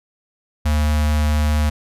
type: tone with notch filter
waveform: square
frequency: 75.4 Hz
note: D2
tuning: 46 cents sharp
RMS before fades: -17 dBFS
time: 0.65-1.7 s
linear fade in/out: 10 ms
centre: 380 Hz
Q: 1.7
effects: resampled to 32000 Hz